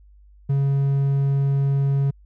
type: tone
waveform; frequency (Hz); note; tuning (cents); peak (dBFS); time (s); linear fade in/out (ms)
triangle; 138.59; C#3; 0; -15; 0.49-2.11; 10
effects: added 50 Hz sine -47 dBFS peak until 2.25 s